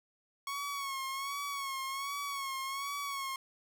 sawtooth tone with vibrato, 1104 Hz, C#6, 7 cents flat, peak -32 dBFS, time 0.47-3.36 s, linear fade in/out 2 ms, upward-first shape sine, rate 1.3 Hz, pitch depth 55 cents each way, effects none

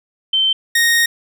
sine / sawtooth tone pair in turn, 3100 / 1861.5 Hz, G7 / A#6, -20 / -3 cents, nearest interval major sixth, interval 883 cents, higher first, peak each -12 / -8 dBFS, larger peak second, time 0.33-0.53 / 0.75-1.06 s, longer second, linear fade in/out 5 ms, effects none

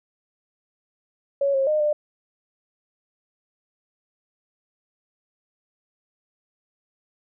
sine tone with pitch steps, 558 / 539 / 611 / 598 Hz, C#5 / C#5 / D#5 / D5, +11 / -49 / -32 / +31 cents, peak -18 dBFS, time 1.41-1.93 s, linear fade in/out 5 ms, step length 130 ms, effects none

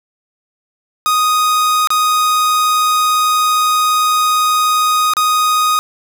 45% pulse tone with dropouts, 1244.5 Hz, D#6, in tune, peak -11 dBFS, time 1.06-5.79 s, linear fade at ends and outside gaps 0 ms, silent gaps 1.873-1.904 / 5.136-5.168 s, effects none

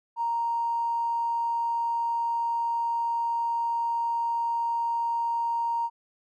triangle tone with tanh clipping, 932.3 Hz, A#5, in tune, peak -24 dBFS, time 0.16-5.9 s, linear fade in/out 50 ms, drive 2 dB, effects none

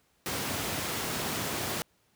pink high-pass noise, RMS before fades -33 dBFS, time 0.26-1.82 s, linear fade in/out 0 ms, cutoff 100 Hz, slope 12 dB/octave, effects pink hiss -69 dBFS RMS until 2.15 s + high-pass 60 Hz 12 dB/octave

